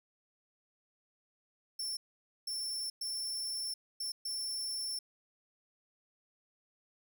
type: tone bursts at uneven times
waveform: sawtooth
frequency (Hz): 5390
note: E8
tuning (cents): +38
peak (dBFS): -33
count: 5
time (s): 1.79-1.97 / 2.47-2.9 / 3.01-3.74 / 4-4.12 / 4.25-4.99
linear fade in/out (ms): 5
effects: none